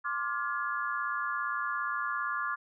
sine chord, D half-diminished seventh, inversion third, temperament just, 1057.2 / 1174.7 / 1409.6 / 1691.5 Hz, C6 / D6 / F6 / Ab6, +18 / 0 / +16 / +31 cents, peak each -38 / -34 / -35 / -37 dBFS, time 0.04-2.56 s, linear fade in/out 20 ms, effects none

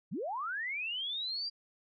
sine linear sweep, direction up, 124 to 4805 Hz, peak -34 dBFS, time 0.11-1.5 s, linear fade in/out 20 ms, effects none

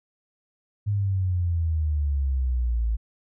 sine exponential sweep, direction down, 104.5 to 54.5 Hz, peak -21 dBFS, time 0.86-2.97 s, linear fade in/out 20 ms, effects none

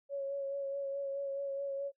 sine tone with vibrato, 554.4 Hz, C#5, in tune, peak -34 dBFS, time 0.09-1.92 s, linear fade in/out 50 ms, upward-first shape sine, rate 4.7 Hz, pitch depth 21 cents each way, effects noise-tail reverb RT60 0.1 s tail -22 dB re dry

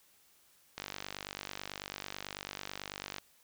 click train, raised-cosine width 0.2 ms, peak -21 dBFS, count 119, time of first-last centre 0.78-3.183 s, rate 49.1 Hz, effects white hiss -66 dBFS RMS until 3.43 s

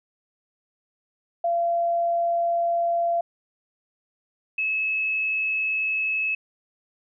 sine tone pair in turn, 684 / 2589 Hz, F5 / E7, -36 / -32 cents, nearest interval octave + major seventh, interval 2304 cents, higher second, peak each -20 / -22 dBFS, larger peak first, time 1.44-3.21 / 4.58-6.35 s, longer neither, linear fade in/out 5 ms, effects none

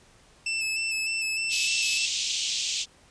sawtooth tone with vibrato, 2637 Hz, E7, in tune, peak -23 dBFS, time 0.46-2.06 s, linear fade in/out 5 ms, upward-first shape square, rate 3.3 Hz, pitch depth 20 cents each way
pink band-pass noise, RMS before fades -29 dBFS, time 1.49-2.86 s, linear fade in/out 50 ms, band 2700 to 7600 Hz, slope 48 dB/octave
effects pink hiss -57 dBFS RMS until 3.1 s + resampled to 22050 Hz

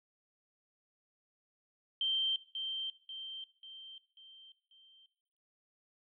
sine tone with echo, 3136 Hz, G7, in tune, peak -30 dBFS, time 2.01-2.36 s, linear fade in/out 2 ms, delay 540 ms, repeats 5, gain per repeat -6 dB, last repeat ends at 5.06 s, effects noise-tail reverb RT60 0.9 s tail -18 dB re dry

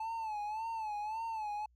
triangle tone with vibrato, 870 Hz, A5, 20 cents flat, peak -34 dBFS, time 0-1.66 s, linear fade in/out 5 ms, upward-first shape sine, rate 1.8 Hz, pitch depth 86 cents each way, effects added 60 Hz sine -65 dBFS peak until 1.75 s

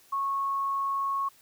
sine tone, 1100 Hz, C#6, 14 cents flat, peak -26 dBFS, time 0.12-1.29 s, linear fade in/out 10 ms, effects white hiss -59 dBFS RMS until 1.41 s

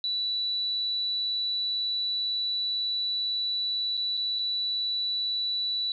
sine tone with dropouts, 3951 Hz, B7, in tune, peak -26 dBFS, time 0.04-5.92 s, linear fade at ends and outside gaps 1 ms, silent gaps 3.97-3.975 / 4.17-4.174 / 4.388-4.392 s, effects none

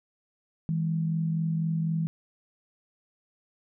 sine tone pair together, 162.2 / 206.2 Hz, E3 / G#3, -28 / -12 cents, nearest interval major third, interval 416 cents, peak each -25 / -35 dBFS, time 0.69-2.07 s, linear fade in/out 0 ms, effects none

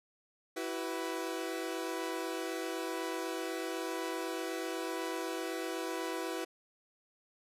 sawtooth chord, E suspended second, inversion none, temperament equal with one note detuned, 329.6 / 377.6 / 493.9 Hz, E4 / F#4 / B4, 0 / +35 / 0 cents, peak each -35 / -36 / -37 dBFS, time 0.56-6.45 s, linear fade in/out 10 ms, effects resampled to 32000 Hz

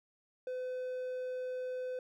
triangle tone, 507 Hz, B4, 45 cents sharp, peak -34 dBFS, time 0.47-1.99 s, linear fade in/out 2 ms, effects none

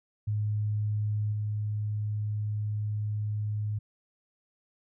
sine tone with level steps, 105.5 Hz, G#2, 28 cents sharp, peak -26 / -28 dBFS, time 0.27-3.79 s, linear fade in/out 10 ms, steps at 1.32 s, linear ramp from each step 10 ms, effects none

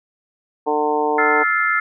harmonic tone, 150 Hz, D3, 37 cents sharp, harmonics 2 / 3 / 4 / 5 / 6 / 7, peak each -26 / -20 / -29 / -23 / -21 / -30 dBFS, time 0.66-1.44 s, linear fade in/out 20 ms
sine chord, F major seventh, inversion third, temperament just, 1309.6 / 1396.9 / 1746.1 / 2095 Hz, E6 / F6 / A6 / C7, -12 / 0 / -14 / +2 cents, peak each -21 dBFS, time 1.18-1.8 s, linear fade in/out 5 ms
effects none

